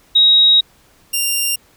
sine / 10% pulse tone pair in turn, 3800 / 2787 Hz, A#7 / F7, +33 / -4 cents, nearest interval perfect fourth, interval 537 cents, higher first, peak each -7 dBFS, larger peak neither, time 0.15-0.61 / 1.13-1.56 s, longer first, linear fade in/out 10 ms, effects pink hiss -52 dBFS RMS until 1.76 s

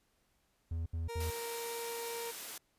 triangle tone bursts, 82.41 Hz, E2, in tune, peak -32 dBFS, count 3, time 0.71-1.304 s, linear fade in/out 5 ms, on 150 ms, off 72 ms
30% pulse tone, 466.2 Hz, A#4, in tune, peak -37 dBFS, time 1.08-2.32 s, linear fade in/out 20 ms
white high-pass noise, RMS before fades -44 dBFS, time 1.2-2.58 s, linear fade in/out 5 ms, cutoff 230 Hz, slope 12 dB/octave
effects pink hiss -75 dBFS RMS until 2.78 s + resampled to 32000 Hz

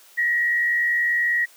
sine tone with frequency modulation, 1905 Hz, A#6, 37 cents sharp, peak -18 dBFS, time 0.17-1.46 s, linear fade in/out 20 ms, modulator 79.3 Hz, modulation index 0.56, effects white hiss -51 dBFS RMS until 1.56 s + high-pass 400 Hz 12 dB/octave

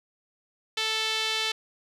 sawtooth tone with band-pass filter, 440 Hz, A4, in tune, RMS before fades -28 dBFS, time 0.77-1.52 s, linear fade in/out 5 ms, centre 3500 Hz, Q 2.1, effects none

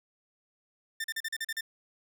sawtooth tone bursts, 1794 Hz, A6, 33 cents sharp, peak -28 dBFS, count 8, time 1-1.609 s, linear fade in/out 5 ms, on 42 ms, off 39 ms, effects none

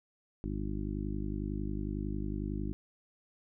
harmonic tone, 51 Hz, G#1, 31 cents flat, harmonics 1 / 2 / 3 / 4 / 5 / 6 / 7, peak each -37 / -41 / -42 / -40 / -45 / -41 / -46 dBFS, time 0.44-2.73 s, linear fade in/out 0 ms, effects none

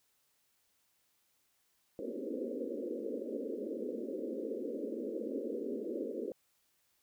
white band-pass noise, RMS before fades -39 dBFS, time 1.99-6.32 s, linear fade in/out 2 ms, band 220 to 540 Hz, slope 96 dB/octave, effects white hiss -75 dBFS RMS until 7.02 s

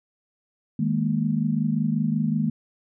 sine chord, D# suspended fourth, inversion none, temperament equal with one note detuned, 157.46 / 207.7 / 233.1 Hz, D#3 / G#3 / A#3, +21 / 0 / 0 cents, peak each -25 dBFS, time 0.79-2.5 s, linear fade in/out 5 ms, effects none

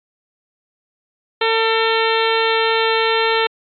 harmonic tone, 449.8 Hz, A4, 38 cents sharp, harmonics 1 / 2 / 3 / 4 / 5 / 6 / 7 / 8 / 9, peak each -18 / -21 / -23 / -24 / -25 / -26 / -26 / -27 / -28 dBFS, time 1.41-3.47 s, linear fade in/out 5 ms, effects AAC 48 kbps

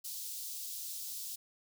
white high-pass noise, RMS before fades -42 dBFS, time 0.04-1.36 s, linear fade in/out 10 ms, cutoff 3900 Hz, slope 24 dB/octave, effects none

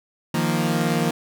sawtooth chord, Eb suspended second, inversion none, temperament equal, 155.56 / 174.61 / 233.1 Hz, Eb3 / F3 / Bb3, 0 / 0 / 0 cents, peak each -20 dBFS, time 0.34-1.11 s, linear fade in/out 5 ms, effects none

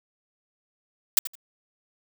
blue noise with echo, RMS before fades -17 dBFS, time 1.17-1.19 s, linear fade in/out 2 ms, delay 82 ms, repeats 2, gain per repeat -14 dB, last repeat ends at 1.354 s, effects none

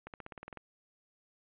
accelerating click train, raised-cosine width 0.5 ms, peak -29 dBFS, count 10, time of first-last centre 0.07-0.573 s, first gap 68 ms, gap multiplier 0.95, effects resampled to 8000 Hz

